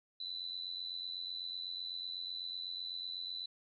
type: tone with amplitude modulation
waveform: sine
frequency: 3995 Hz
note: B7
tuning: 19 cents sharp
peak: -36 dBFS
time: 0.2-3.46 s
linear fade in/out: 5 ms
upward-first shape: sine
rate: 88 Hz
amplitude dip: 75%
effects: none